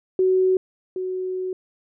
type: tone pair in turn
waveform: sine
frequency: 373.6 / 371 Hz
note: F#4 / F#4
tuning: +17 / +5 cents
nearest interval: unison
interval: 12 cents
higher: first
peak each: -15 / -24 dBFS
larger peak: first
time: 0.19-0.57 / 0.96-1.53 s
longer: second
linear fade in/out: 2 ms
effects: none